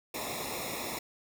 pink noise with comb filter, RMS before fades -37 dBFS, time 0.14-0.99 s, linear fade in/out 5 ms, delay 0.65 ms, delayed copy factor -0.95, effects none

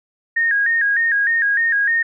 sine tone with vibrato, 1738 Hz, A6, 22 cents flat, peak -14 dBFS, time 0.36-2.03 s, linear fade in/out 10 ms, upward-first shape square, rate 3.3 Hz, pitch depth 100 cents each way, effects none

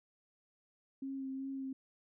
sine tone with vibrato, 268.3 Hz, C4, 44 cents sharp, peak -38 dBFS, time 1.02-1.73 s, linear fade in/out 5 ms, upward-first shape sine, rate 2.6 Hz, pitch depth 18 cents each way, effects none

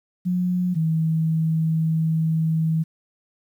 sine tone pair in turn, 180 / 160.51 Hz, F#3 / E3, -47 / -46 cents, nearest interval major second, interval 199 cents, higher first, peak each -19 / -18 dBFS, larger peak second, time 0.25-0.75 / 0.75-2.84 s, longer second, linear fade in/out 20 ms, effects 9-bit

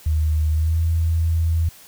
sine tone with pitch glide, 77.5 to 82.11 Hz, D#2 to E2, -6 to -6 cents, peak -16 dBFS, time 0.06-1.69 s, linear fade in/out 5 ms, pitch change +100 cents, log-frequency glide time 0.55-0.79 s, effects white hiss -46 dBFS RMS until 1.87 s

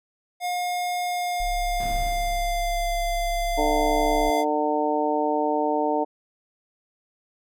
square tone with pitch glide, 714 to 690.5 Hz, F5 to F5, +38 to -20 cents, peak -25 dBFS, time 0.4-4.45 s, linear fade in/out 50 ms, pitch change -58 cents, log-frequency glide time 1.04-2.97 s
sine tone, 33.99 Hz, C#1, 33 cents flat, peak -27 dBFS, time 1.4-4.3 s, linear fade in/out 0 ms
brown noise with exponential decay, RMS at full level -31 dBFS, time 1.8-3.23 s, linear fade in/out 2 ms, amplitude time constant 310 ms
harmonic tone, 150 Hz, D3, 37 cents sharp, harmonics 2 / 3 / 4 / 5 / 6, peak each -27 / -27 / -27 / -27 / -27 dBFS, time 3.57-6.05 s, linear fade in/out 20 ms
effects none

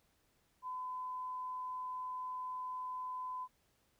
sine tone, 1012 Hz, B5, 42 cents sharp, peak -39 dBFS, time 0.62-3.48 s, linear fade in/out 50 ms, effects pink hiss -75 dBFS RMS until 3.99 s

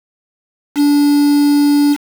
triangle tone with quantisation, 289.5 Hz, D4, 25 cents flat, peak -6 dBFS, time 0.75-1.97 s, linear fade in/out 50 ms, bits 4, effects none

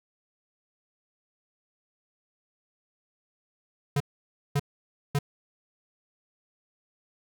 square tone bursts, 142.7 Hz, D3, 49 cents flat, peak -23 dBFS, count 3, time 3.96-5.189 s, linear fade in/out 5 ms, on 43 ms, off 550 ms, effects none

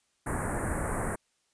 pink band-stop noise, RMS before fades -31 dBFS, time 0.26-1.16 s, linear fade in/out 10 ms, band 1900 to 8700 Hz, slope 48 dB/octave, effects white hiss -73 dBFS RMS until 1.53 s + resampled to 22050 Hz

